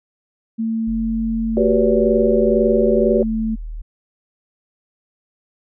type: tone with pitch glide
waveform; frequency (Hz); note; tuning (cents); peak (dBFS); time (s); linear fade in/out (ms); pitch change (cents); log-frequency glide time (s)
sine; 224.9 to 221.7; A3 to A3; +38 to +13; -18; 0.58-3.56; 20; -25; 1.42-2.43
type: linear sweep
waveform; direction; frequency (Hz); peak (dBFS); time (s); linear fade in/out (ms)
sine; down; 45.27 to 38.89; -26; 0.87-3.82; 10
type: chord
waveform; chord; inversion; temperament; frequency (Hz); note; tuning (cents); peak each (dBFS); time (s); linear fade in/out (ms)
sine; G major seventh; third; equal with one note detuned; 370 / 392 / 493.9 / 573.9; F#4 / G4 / B4 / D5; 0 / 0 / 0 / -40; -19; 1.57-3.23; 2
effects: none